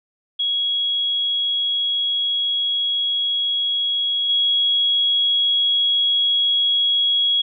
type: tone with level steps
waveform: sine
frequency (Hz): 3322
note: G#7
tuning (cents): 0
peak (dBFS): -18 / -15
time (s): 0.39-7.42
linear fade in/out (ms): 10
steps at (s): 4.29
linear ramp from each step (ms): 5
effects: none